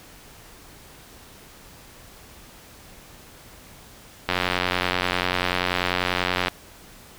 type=click train; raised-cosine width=0.3 ms; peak=-5 dBFS; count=199; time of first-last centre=4.29-6.483 s; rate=90.3 Hz; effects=pink hiss -47 dBFS RMS until 7.18 s